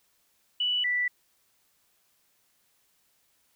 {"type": "tone pair in turn", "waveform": "sine", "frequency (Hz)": [2960, 1969.3], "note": ["F#7", "B6"], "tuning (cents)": [0, -5], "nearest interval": "perfect fifth", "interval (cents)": 705, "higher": "first", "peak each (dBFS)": -24, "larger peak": "neither", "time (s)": [[0.6, 0.84], [0.84, 1.08]], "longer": "neither", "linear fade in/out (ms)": 5, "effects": ["white hiss -69 dBFS RMS until 3.55 s"]}